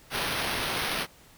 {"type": "noise with sample-and-hold", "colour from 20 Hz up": "white", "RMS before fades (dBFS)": -30, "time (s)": [0.1, 1.07], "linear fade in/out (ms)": 50, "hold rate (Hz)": 7350, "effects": ["pink hiss -55 dBFS RMS until 1.37 s"]}